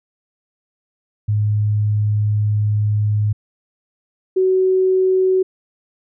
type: tone pair in turn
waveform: sine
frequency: 105.2 / 374.9 Hz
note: G#2 / F#4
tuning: +23 / +23 cents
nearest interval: octave + minor seventh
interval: 2200 cents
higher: second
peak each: -14 / -12 dBFS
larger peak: second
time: 1.28-3.33 / 4.36-5.43 s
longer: first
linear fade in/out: 10 ms
effects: none